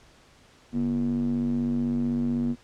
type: tone with band-pass filter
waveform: square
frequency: 47.95 Hz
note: G1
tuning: 37 cents flat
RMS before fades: -26 dBFS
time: 0.72-2.56 s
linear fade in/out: 50 ms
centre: 230 Hz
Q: 6
effects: pink hiss -56 dBFS RMS until 2.63 s + low-pass 7000 Hz 12 dB/octave